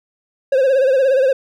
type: tone with vibrato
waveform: triangle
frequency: 531 Hz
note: C5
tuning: 25 cents sharp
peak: -9 dBFS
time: 0.52-1.33 s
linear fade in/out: 5 ms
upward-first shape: sine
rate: 17 Hz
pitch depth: 79 cents each way
effects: none